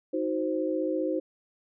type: chord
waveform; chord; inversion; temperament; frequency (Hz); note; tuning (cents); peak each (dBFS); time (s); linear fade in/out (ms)
sine; C diminished; first; equal with one note detuned; 314.9 / 370 / 523.3; Eb4 / Gb4 / C5; +21 / 0 / 0; -29 / -32 / -30; 0.13-1.2; 10
effects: none